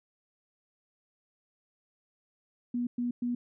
sine tone bursts, 242.5 Hz, B3, 31 cents flat, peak -28 dBFS, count 3, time 2.74-3.35 s, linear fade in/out 5 ms, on 130 ms, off 110 ms, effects none

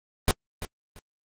pink noise with echo, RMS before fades -19 dBFS, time 0.28-0.31 s, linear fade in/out 0 ms, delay 340 ms, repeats 2, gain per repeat -13 dB, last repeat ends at 0.99 s, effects low-pass 11000 Hz 12 dB/octave + Opus 24 kbps

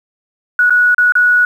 sine tone with dropouts, 1465 Hz, F#6, 18 cents flat, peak -7 dBFS, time 0.59-1.45 s, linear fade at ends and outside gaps 2 ms, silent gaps 0.697-0.705 / 0.946-0.981 / 1.122-1.153 s, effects 7-bit

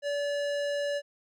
sine tone with hard clipping, 575 Hz, D5, 37 cents flat, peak -30 dBFS, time 0.02-1.02 s, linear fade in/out 50 ms, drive 17 dB, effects none

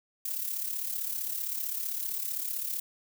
violet noise with amplitude modulation, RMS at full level -31 dBFS, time 0.25-2.8 s, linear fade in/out 5 ms, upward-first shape sine, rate 35.5 Hz, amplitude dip 60%, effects none

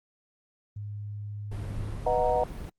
sine tone, 103.5 Hz, G#2, 5 cents flat, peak -34 dBFS, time 0.76-1.98 s, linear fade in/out 5 ms
brown noise, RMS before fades -36 dBFS, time 1.51-2.7 s, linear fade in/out 10 ms
sine chord, B major seventh, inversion none, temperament equal, 493.9 / 622.3 / 740 / 932.3 Hz, B4 / D#5 / F#5 / A#5, 0 / 0 / 0 / 0 cents, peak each -27 / -28 / -27 / -31 dBFS, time 2.06-2.44 s, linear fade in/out 5 ms
effects Opus 32 kbps

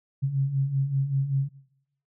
sine beating tone pair, 133 / 138.2 Hz, C3 / C#3, +29 / -5 cents, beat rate 5.2 Hz, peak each -29 / -23 dBFS, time 0.22-1.49 s, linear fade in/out 20 ms, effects noise-tail reverb RT60 0.8 s tail -19 dB re dry

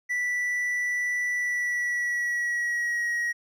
triangle tone with pitch glide, 1967 to 1897.8 Hz, B6 to A#6, -7 to +31 cents, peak -23 dBFS, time 0.09-3.33 s, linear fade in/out 20 ms, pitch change -62 cents, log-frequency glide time 1.35-3.07 s, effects none

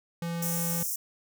square tone, 169.2 Hz, E3, 45 cents sharp, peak -31 dBFS, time 0.22-0.83 s, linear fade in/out 2 ms
white high-pass noise, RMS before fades -32 dBFS, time 0.42-0.96 s, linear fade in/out 5 ms, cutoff 5400 Hz, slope 96 dB/octave
effects none

